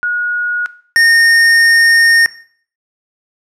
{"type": "tone pair in turn", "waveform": ["sine", "square"], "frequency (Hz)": [1448, 1837.7], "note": ["F#6", "A#6"], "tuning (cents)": [-38, -25], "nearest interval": "major third", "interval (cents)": 413, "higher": "second", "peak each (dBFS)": [-13, -7], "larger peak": "second", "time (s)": [[0.03, 0.66], [0.96, 2.26]], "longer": "second", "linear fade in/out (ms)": 0, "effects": ["noise-tail reverb RT60 0.5 s tail -17 dB re dry", "low-pass 9000 Hz 12 dB/octave"]}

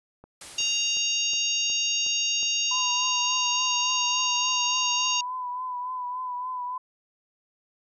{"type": "click train", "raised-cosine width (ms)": 1, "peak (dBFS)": -33, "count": 7, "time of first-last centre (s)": [0.24, 2.43], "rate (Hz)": 2.74}
{"type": "noise with exponential decay", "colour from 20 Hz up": "white", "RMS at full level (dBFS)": -40, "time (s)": [0.41, 2.21], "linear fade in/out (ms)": 2, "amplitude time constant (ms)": 390}
{"type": "harmonic tone", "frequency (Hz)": 932.3, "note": "A#5", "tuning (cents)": 0, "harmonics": [3, 4, 5, 6, 7], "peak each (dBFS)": [-26, -32, -33, -34, -29], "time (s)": [0.58, 5.21], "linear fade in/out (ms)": 5}
{"type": "tone with vibrato", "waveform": "sine", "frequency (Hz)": 1000, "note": "B5", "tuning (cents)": 21, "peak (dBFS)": -29, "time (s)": [2.71, 6.78], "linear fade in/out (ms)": 5, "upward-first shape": "triangle", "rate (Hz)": 3.5, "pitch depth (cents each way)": 41}
{"effects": ["resampled to 24000 Hz"]}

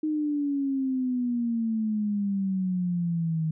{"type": "exponential sweep", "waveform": "sine", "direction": "down", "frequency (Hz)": [311.1, 156.9], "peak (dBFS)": -24, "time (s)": [0.03, 3.51], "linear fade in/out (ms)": 5, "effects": []}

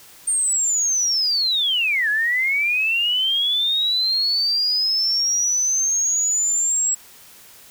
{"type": "linear two-way sweep", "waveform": "sine", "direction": "down then up", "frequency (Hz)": [8850, 1661.2, 7710], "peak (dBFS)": -17, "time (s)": [0.27, 6.95], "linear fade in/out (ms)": 10, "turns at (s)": 2.09, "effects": ["white hiss -46 dBFS RMS until 7.7 s"]}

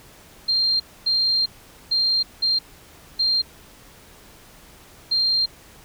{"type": "tone bursts at uneven times", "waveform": "sine", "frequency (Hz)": 4186, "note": "C8", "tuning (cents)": 0, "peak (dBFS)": -17, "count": 6, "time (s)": [[0.48, 0.8], [1.06, 1.46], [1.91, 2.23], [2.42, 2.59], [3.19, 3.42], [5.11, 5.46]], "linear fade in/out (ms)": 10, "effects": ["pink hiss -48 dBFS RMS until 5.84 s"]}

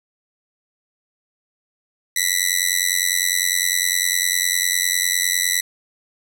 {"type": "tone with amplitude modulation", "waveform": "10% pulse", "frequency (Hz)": 1975.5, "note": "B6", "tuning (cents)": 0, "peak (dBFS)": -4, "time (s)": [2.16, 5.61], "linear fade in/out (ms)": 5, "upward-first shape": "sine", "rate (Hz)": 89.9, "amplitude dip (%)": 100, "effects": []}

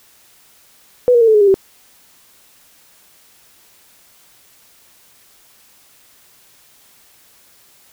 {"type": "tone with pitch steps", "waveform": "sine", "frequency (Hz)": [494.1, 474.2, 455.2, 436.9, 419.3, 402.5, 386.3], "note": ["B4", "A#4", "A#4", "A4", "G#4", "G4", "G4"], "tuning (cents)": [1, 30, -41, -12, 17, 46, -25], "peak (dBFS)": -7, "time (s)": [1.08, 1.542], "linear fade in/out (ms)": 0, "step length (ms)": 66, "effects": ["white hiss -50 dBFS RMS until 7.92 s"]}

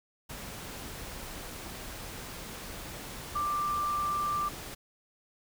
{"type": "tone in noise", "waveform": "sine", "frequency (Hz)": 1181, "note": "D6", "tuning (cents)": 9, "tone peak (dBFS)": -28, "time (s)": [3.35, 4.49], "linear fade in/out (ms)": 10, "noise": "pink", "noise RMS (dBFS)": -42, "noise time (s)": [0.29, 4.75], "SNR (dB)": 11, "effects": []}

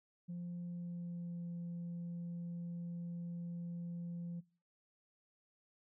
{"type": "tone with pitch glide", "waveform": "sine", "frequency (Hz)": [174.61, 172.11], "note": ["F3", "F3"], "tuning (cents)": [0, -25], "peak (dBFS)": -39, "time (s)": [0.28, 4.41], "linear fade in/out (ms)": 20, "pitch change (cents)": -25, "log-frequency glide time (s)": [0.62, 1.48], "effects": ["noise-tail reverb RT60 0.4 s tail -23 dB re dry", "tanh soft clip ceiling -39 dBFS"]}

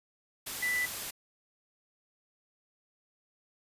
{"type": "tone in noise", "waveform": "sine", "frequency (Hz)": 1984, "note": "B6", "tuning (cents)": 7, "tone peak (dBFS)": -28, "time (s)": [0.62, 0.86], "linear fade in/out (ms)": 10, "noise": "white", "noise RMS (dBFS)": -38, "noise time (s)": [0.46, 1.11], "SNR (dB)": 7, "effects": ["resampled to 32000 Hz"]}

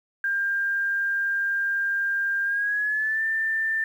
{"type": "tone with pitch glide", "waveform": "sine", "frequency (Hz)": [1598, 1783.4], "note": ["G6", "A6"], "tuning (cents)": [33, 23], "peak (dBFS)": -22, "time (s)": [0.24, 3.84], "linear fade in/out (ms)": 2, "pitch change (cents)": 190, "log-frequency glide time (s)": [2.44, 3.24], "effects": ["9-bit"]}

